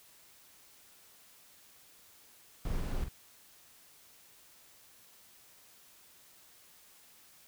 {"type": "noise with echo", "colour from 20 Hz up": "brown", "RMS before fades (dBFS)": -35, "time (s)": [2.65, 3.04], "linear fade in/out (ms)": 2, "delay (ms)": 45, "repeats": 1, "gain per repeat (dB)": -7, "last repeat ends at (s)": 3.085, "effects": ["white hiss -60 dBFS RMS until 7.47 s"]}